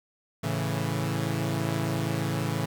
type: chord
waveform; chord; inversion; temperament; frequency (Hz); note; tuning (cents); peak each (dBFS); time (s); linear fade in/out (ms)
sawtooth; A major; none; equal; 110 / 138.59 / 164.81; A2 / C#3 / E3; 0 / 0 / 0; -27; 0.43-2.66; 10
effects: 9-bit